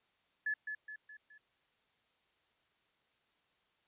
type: tone with echo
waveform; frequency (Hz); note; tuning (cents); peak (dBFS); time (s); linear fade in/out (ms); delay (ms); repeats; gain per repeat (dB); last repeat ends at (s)
sine; 1718; A6; -42; -32; 0.46-0.54; 5; 210; 4; -6; 1.38
effects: white hiss -75 dBFS RMS until 3.87 s + resampled to 8000 Hz

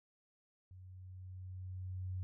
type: tone with level ramp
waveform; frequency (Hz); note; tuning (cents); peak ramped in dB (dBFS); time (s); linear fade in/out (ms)
sine; 92.5; F#2; 0; -52 to -37; 0.71-2.23; 0
effects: none

